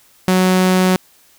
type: tone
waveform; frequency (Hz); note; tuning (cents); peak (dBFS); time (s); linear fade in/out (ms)
sawtooth; 185; F#3; 0; -7; 0.28-0.96; 0
effects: white hiss -51 dBFS RMS until 1.38 s